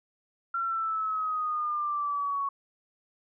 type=exponential sweep; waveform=sine; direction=down; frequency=1369 to 1108.7 Hz; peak=-27 dBFS; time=0.54-2.49 s; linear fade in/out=5 ms; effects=none